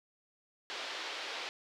white band-pass noise, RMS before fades -41 dBFS, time 0.7-1.49 s, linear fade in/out 0 ms, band 360 to 4400 Hz, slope 24 dB/octave, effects none

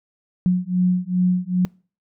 sine beating tone pair, 180 / 182.5 Hz, F#3 / F#3, -47 / -24 cents, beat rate 2.5 Hz, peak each -19 dBFS, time 0.46-1.65 s, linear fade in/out 0 ms, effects noise-tail reverb RT60 0.4 s tail -26 dB re dry

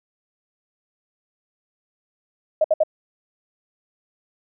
sine tone bursts, 624 Hz, D#5, 5 cents sharp, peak -13 dBFS, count 3, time 2.61-2.835 s, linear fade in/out 5 ms, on 33 ms, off 63 ms, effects none

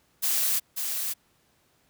blue noise with echo, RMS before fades -25 dBFS, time 0.22-0.6 s, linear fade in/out 20 ms, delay 540 ms, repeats 1, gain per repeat -5 dB, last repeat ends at 1.14 s, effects pink hiss -66 dBFS RMS until 1.89 s + high-pass 60 Hz 12 dB/octave

